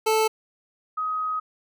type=tone pair in turn; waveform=25% pulse / sine; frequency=438.5 / 1259.8 Hz; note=A4 / D#6; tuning=-6 / +21 cents; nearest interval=octave + tritone; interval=1827 cents; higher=second; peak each=-15 / -24 dBFS; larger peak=first; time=0.06-0.28 / 0.97-1.4 s; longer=second; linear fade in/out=10 ms; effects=none